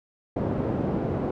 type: band-pass noise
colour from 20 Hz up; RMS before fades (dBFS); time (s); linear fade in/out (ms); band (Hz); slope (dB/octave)
pink; -27; 0.36-1.31; 5; 110 to 540; 12
effects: none